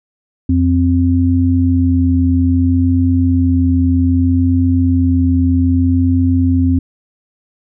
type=tone pair together; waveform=sine; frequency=87.41 / 261.6 Hz; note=F2 / C4; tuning=+2 / 0 cents; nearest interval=octave + perfect fifth; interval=1898 cents; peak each=-12 dBFS; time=0.49-6.79 s; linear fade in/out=5 ms; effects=none

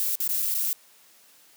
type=noise with dropouts; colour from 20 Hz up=violet; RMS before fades=-26 dBFS; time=0-0.73 s; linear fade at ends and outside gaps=0 ms; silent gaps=0.154-0.203 / 0.277-0.29 / 0.42-0.424 / 0.541-0.548 s; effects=white hiss -56 dBFS RMS until 1.56 s + high-pass 200 Hz 12 dB/octave

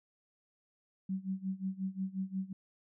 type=tone with tremolo; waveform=sine; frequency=190.4 Hz; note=F#3; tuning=50 cents sharp; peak=-31 dBFS; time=1.09-2.53 s; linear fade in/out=5 ms; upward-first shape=sine; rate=5.6 Hz; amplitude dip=90%; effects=none

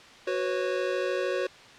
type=chord; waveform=square; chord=F# suspended fourth; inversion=none; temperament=equal with one note detuned; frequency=370 / 493.9 / 547 Hz; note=F#4 / B4 / C#5; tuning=0 / 0 / -23 cents; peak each=-31 / -33 / -31 dBFS; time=0.27-1.47 s; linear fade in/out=5 ms; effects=white hiss -49 dBFS RMS until 1.78 s + low-pass 4000 Hz 12 dB/octave

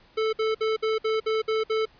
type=tone bursts; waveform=square; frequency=439.1 Hz; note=A4; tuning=4 cents flat; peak=-23 dBFS; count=8; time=0.17-1.856 s; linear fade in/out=10 ms; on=160 ms; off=58 ms; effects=pink hiss -57 dBFS RMS until 1.99 s + resampled to 11025 Hz

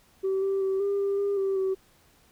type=tone with pitch steps; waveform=sine; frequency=384.1 / 390 / 384.5 / 400.1 / 397.1 / 401.7 / 388.5 / 381.4 Hz; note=G4 / G4 / G4 / G4 / G4 / G4 / G4 / G4; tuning=-35 / -9 / -33 / +35 / +22 / +42 / -16 / -47 cents; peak=-22 dBFS; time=0.23-1.75 s; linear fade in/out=20 ms; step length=190 ms; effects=tanh soft clip ceiling -21 dBFS + pink hiss -61 dBFS RMS until 2.31 s

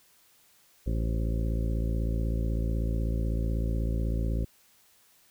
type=harmonic tone with a mistuned harmonic; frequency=56.1 Hz; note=A1; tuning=34 cents sharp; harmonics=1 / 2 / 3 / 4 / 5 / 6 / 7 / 9 / 10; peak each=-27 / -33 / -37 / -39 / -41 / -43 / -44 / -46 / -47 dBFS; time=0.86-4.45 s; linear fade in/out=10 ms; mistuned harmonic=10; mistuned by=-46 cents; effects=white hiss -62 dBFS RMS until 5.3 s

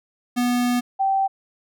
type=tone pair in turn; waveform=square / sine; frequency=244.8 / 777.2 Hz; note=B3 / G5; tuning=-15 / -15 cents; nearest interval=octave + minor sixth; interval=2000 cents; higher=second; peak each=-19 / -17 dBFS; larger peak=second; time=0.36-0.81 / 0.99-1.28 s; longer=first; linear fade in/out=20 ms; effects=none

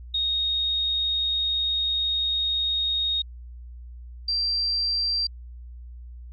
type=tone pair in turn; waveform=sine; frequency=3729 / 4713 Hz; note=A#7 / D8; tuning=0 / +5 cents; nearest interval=major third; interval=405 cents; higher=second; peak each=-22 dBFS; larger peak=neither; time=0.14-3.22 / 4.28-5.27 s; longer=first; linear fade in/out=5 ms; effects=added 60 Hz sine -38 dBFS peak until 6.32 s

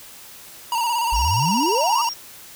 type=tone with vibrato; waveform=square; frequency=936 Hz; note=A#5; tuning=7 cents sharp; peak=-20 dBFS; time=0.72-2.09 s; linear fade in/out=2 ms; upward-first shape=square; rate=17 Hz; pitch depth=47 cents each way
type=exponential sweep; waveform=sine; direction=up; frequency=46.25 to 1249 Hz; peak=-20 dBFS; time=1.12-2.02 s; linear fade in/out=10 ms
type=tone; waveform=sine; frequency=5580 Hz; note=F8; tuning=2 cents flat; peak=-27 dBFS; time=1.14-2.14 s; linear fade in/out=10 ms
effects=white hiss -42 dBFS RMS until 2.55 s

